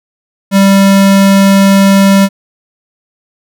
square tone, 196 Hz, G3, in tune, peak -4 dBFS, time 0.51-2.29 s, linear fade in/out 50 ms, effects none

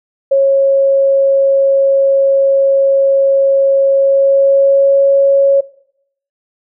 sine tone with pitch glide, 547 to 552.4 Hz, C#5 to C#5, -23 to -6 cents, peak -6 dBFS, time 0.31-5.61 s, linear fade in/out 10 ms, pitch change +17 cents, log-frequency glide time 3.92-5 s, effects noise-tail reverb RT60 0.7 s tail -19 dB re dry

